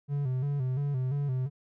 triangle tone with vibrato, 135.6 Hz, C#3, 38 cents flat, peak -25 dBFS, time 0.08-1.5 s, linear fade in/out 50 ms, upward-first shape square, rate 2.9 Hz, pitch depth 92 cents each way, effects none

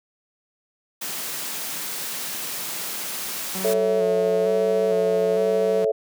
white high-pass noise, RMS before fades -30 dBFS, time 1.01-3.74 s, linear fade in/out 10 ms, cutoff 130 Hz, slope 48 dB/octave
sawtooth tone with vibrato, 185 Hz, F#3, in tune, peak -26 dBFS, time 3.55-5.85 s, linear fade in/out 2 ms, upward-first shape square, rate 1.1 Hz, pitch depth 42 cents each way
sine chord, A major, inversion none, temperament equal, 440 / 554.4 / 659.3 Hz, A4 / C#5 / E5, 0 / 0 / 0 cents, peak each -20 / -24 / -25 dBFS, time 3.64-5.92 s, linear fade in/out 10 ms
effects none

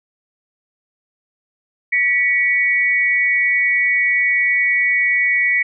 sine tone pair together, 1949.5 / 2240 Hz, B6 / C#7, -23 / +18 cents, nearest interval major second, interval 241 cents, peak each -16 dBFS, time 1.92-5.63 s, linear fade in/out 10 ms, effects none

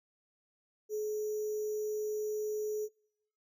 sine tone with sample-and-hold, 425.5 Hz, G#4, 42 cents sharp, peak -32 dBFS, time 0.89-2.89 s, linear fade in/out 50 ms, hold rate 6300 Hz, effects noise-tail reverb RT60 0.8 s tail -25 dB re dry

